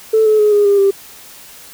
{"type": "tone with pitch steps", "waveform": "sine", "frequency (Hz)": [440, 430.4, 421.1, 412, 403, 394.3], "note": ["A4", "A4", "G#4", "G#4", "G4", "G4"], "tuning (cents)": [0, -38, 24, -14, 48, 10], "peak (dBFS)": -7, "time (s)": [0.13, 0.91], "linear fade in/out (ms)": 10, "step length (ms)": 130, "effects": ["tanh soft clip ceiling -3 dBFS", "white hiss -38 dBFS RMS until 1.73 s"]}